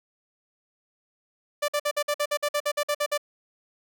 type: tone bursts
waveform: sawtooth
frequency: 587.3 Hz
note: D5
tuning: in tune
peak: -19 dBFS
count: 14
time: 1.62-3.178 s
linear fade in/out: 10 ms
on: 63 ms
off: 52 ms
effects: none